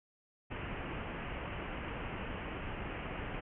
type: low-pass noise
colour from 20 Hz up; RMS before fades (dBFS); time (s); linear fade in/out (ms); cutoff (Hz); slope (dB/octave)
pink; -41; 0.5-3.41; 20; 3000; 96
effects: none